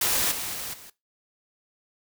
white noise with level steps, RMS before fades -24 / -32 / -34 / -46 dBFS, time 0.01-0.9 s, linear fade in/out 5 ms, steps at 0.31 / 0.53 / 0.73 s, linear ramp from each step 10 ms, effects noise-tail reverb RT60 0.2 s tail -18 dB re dry

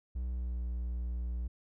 triangle tone with pitch glide, 61.9 to 60.1 Hz, B1 to B1, +5 to -46 cents, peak -31 dBFS, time 0.15-1.48 s, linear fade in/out 10 ms, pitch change -51 cents, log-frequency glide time 0.3-0.62 s, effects none

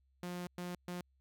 sawtooth tone bursts at uneven times, 177.6 Hz, F3, 29 cents sharp, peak -36 dBFS, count 3, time 0.23-0.47 / 0.58-0.75 / 0.88-1.01 s, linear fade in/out 2 ms, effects added 66 Hz sine -70 dBFS peak until 1.2 s

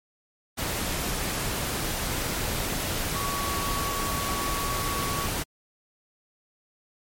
sine tone in noise, 1125 Hz, C#6, 25 cents sharp, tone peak -31 dBFS, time 3.14-5.27 s, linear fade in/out 20 ms, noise pink, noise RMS -29 dBFS, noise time 0.57-5.44 s, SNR -5 dB, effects MP3 64 kbps

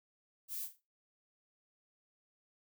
violet noise with echo, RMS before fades -41 dBFS, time 0.48-0.69 s, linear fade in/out 50 ms, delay 42 ms, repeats 3, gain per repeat -11 dB, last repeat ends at 0.816 s, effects noise-tail reverb RT60 0.3 s tail -23 dB re dry

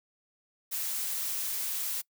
blue noise, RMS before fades -33 dBFS, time 0.71-2.02 s, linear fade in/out 20 ms, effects noise-tail reverb RT60 0.1 s tail -23 dB re dry

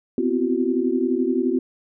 sine tone cluster, 250.1 / 261.7 / 339.9 / 377.2 Hz, B3 / C4 / F4 / F#4, +22 / 0 / -47 / +33 cents, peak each -24 dBFS, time 0.18-1.59 s, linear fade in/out 2 ms, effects none

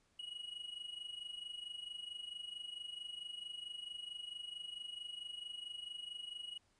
triangle tone with amplitude modulation, 2906 Hz, F#7, 32 cents flat, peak -40 dBFS, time 0.19-6.58 s, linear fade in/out 5 ms, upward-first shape sine, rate 24.5 Hz, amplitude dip 75%, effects pink hiss -75 dBFS RMS until 6.79 s + resampled to 22050 Hz

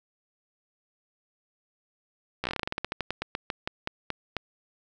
slowing click train, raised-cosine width 0.3 ms, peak -13 dBFS, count 23, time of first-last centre 2.44-4.367 s, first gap 14 ms, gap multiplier 1.15, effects none

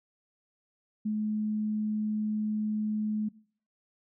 sine tone, 213.5 Hz, G#3, 48 cents sharp, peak -27 dBFS, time 1.05-3.29 s, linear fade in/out 10 ms, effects noise-tail reverb RT60 0.5 s tail -21 dB re dry

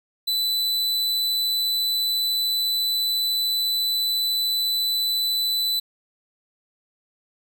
45% pulse tone, 3993 Hz, B7, 18 cents sharp, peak -21 dBFS, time 0.27-5.8 s, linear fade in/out 10 ms, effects none

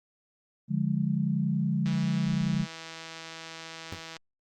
sine chord, D diminished, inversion none, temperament equal with one note detuned, 146.83 / 177.05 / 207.7 Hz, D3 / F3 / Ab3, 0 / +24 / 0 cents, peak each -29 dBFS, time 0.68-2.67 s, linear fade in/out 50 ms
click train, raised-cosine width 0.2 ms, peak -24 dBFS, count 377, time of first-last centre 1.86-4.167 s, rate 163 Hz
sawtooth tone with exponential decay, 92.5 Hz, F#2, in tune, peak -29 dBFS, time 3.92-4.03 s, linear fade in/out 5 ms, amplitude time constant 22 ms
effects Opus 32 kbps

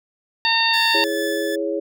harmonic tone, 912 Hz, A#5, 38 cents flat, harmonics 1 / 2 / 3 / 4 / 5, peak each -22 / -22 / -22 / -22 / -22 dBFS, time 0.45-1.04 s, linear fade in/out 0 ms
sawtooth tone with tremolo, 1734 Hz, A6, 26 cents flat, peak -22 dBFS, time 0.73-1.56 s, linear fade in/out 10 ms, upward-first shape sine, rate 2.4 Hz, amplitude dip 30%
sine chord, C# minor, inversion first, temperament equal, 329.6 / 415.3 / 554.4 Hz, E4 / G#4 / C#5, 0 / 0 / 0 cents, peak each -25 dBFS, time 0.94-1.8 s, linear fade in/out 10 ms
effects none

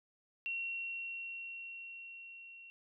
sine tone with level ramp, 2733 Hz, F7, 38 cents flat, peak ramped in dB -35 to -51 dBFS, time 0.46-2.7 s, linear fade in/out 0 ms, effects none

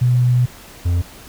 sine / triangle tone pair in turn, 123.7 / 87.27 Hz, B2 / F2, +3 / -1 cents, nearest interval tritone, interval 604 cents, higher first, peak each -11 / -12 dBFS, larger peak first, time 0.01-0.46 / 0.85-1.02 s, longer first, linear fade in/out 10 ms, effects pink hiss -40 dBFS RMS until 1.28 s

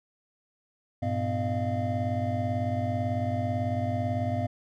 triangle tone cluster, 99.9 / 118 / 252.6 / 611 / 691 Hz, G2 / A#2 / B3 / D#5 / F5, +33 / +22 / +39 / -32 / -19 cents, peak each -28 / -32 / -31 / -33 / -31 dBFS, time 1.02-4.47 s, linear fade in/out 10 ms, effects none

